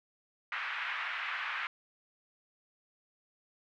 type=band-pass noise; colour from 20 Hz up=pink; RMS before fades=-37 dBFS; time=0.52-1.67 s; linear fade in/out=2 ms; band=1200 to 2600 Hz; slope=24 dB/octave; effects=none